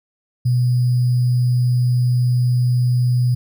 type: tone with sample-and-hold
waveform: sine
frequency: 123.7 Hz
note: B2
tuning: 3 cents sharp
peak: -13 dBFS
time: 0.45-3.35 s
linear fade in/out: 10 ms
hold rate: 4900 Hz
effects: none